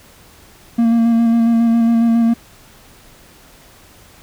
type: tone with vibrato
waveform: triangle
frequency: 230.9 Hz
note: A#3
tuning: 16 cents flat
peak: -8 dBFS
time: 0.78-2.34 s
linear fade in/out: 10 ms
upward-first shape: square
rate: 7.3 Hz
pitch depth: 16 cents each way
effects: pink hiss -45 dBFS RMS until 4.22 s